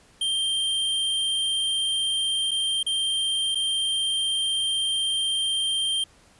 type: tone with dropouts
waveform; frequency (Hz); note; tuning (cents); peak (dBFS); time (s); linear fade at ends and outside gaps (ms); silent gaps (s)
square; 3164; G7; +15; -23; 0.21-6.04; 5; 2.51-2.514 / 2.83-2.864 / 3.548-3.554
effects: pink hiss -56 dBFS RMS until 6.39 s + resampled to 24000 Hz